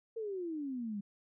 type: exponential sweep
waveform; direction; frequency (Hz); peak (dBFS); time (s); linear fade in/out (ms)
sine; down; 462.1 to 196; -36; 0.16-1.01; 10
effects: none